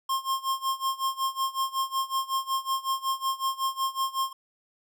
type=tone with tremolo; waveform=square; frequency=1067 Hz; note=C6; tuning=34 cents sharp; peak=-24 dBFS; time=0.09-4.33 s; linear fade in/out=5 ms; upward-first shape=sine; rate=5.4 Hz; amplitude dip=90%; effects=none